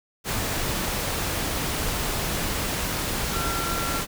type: tone in noise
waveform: sine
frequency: 1363 Hz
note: F6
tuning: 43 cents flat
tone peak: -30 dBFS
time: 3.31-4.03 s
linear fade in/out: 50 ms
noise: pink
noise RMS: -27 dBFS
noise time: 0.24-4.07 s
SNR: -6 dB
effects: none